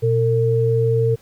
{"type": "tone pair together", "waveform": "sine", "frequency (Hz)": [120, 453.1], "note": ["B2", "A#4"], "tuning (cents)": [-49, -49], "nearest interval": "octave + major seventh", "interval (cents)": 2300, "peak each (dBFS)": [-17, -17], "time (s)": [0.02, 1.16], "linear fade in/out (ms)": 20, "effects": ["pink hiss -53 dBFS RMS until 1.21 s"]}